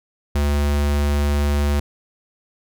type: tone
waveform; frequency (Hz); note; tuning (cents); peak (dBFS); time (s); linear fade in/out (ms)
square; 72.4; D2; -24; -17; 0.35-1.8; 5
effects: none